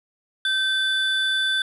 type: tone pair together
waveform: triangle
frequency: 1548 / 3491 Hz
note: G6 / A7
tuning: -22 / -14 cents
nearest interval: octave + major second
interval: 1408 cents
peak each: -21 dBFS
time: 0.45-1.62 s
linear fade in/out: 2 ms
effects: resampled to 32000 Hz